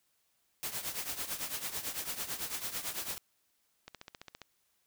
white noise with tremolo, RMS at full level -35 dBFS, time 0.63-3.18 s, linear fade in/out 0 ms, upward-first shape triangle, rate 9 Hz, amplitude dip 80%
click train, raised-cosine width 0.2 ms, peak -28 dBFS, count 9, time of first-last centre 3.88-4.417 s, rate 14.9 Hz
effects white hiss -75 dBFS RMS until 4.86 s

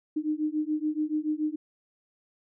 sine beating tone pair, 302.5 / 309.5 Hz, D#4 / D#4, -49 / -9 cents, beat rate 7 Hz, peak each -29 dBFS, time 0.16-1.56 s, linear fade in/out 10 ms, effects none

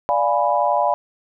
sine chord, D diminished seventh, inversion none, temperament equal, 587.3 / 698.5 / 830.6 / 987.8 Hz, D5 / F5 / Ab5 / Cb6, 0 / 0 / 0 / 0 cents, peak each -21 dBFS, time 0.09-0.94 s, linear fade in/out 0 ms, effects none

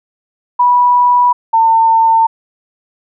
sine tone pair in turn, 979 / 902.5 Hz, B5 / A5, -15 / +44 cents, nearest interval minor second, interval 141 cents, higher first, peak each -6 dBFS, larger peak neither, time 0.59-1.33 / 1.53-2.27 s, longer neither, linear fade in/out 10 ms, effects none

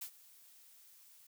blue noise with ADSR envelope, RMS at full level -42 dBFS, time 0.01-1.27 s, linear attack 10 ms, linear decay 80 ms, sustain -19 dB, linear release 5 ms, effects none

